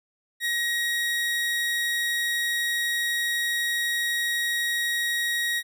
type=tone; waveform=30% pulse; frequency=1892 Hz; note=A#6; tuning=25 cents sharp; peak=-21 dBFS; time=0.4-5.63 s; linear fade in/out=50 ms; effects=none